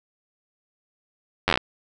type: slowing click train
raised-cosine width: 0.3 ms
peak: -3 dBFS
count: 8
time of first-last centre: 1.48-1.575 s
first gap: 10 ms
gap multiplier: 1.1
effects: none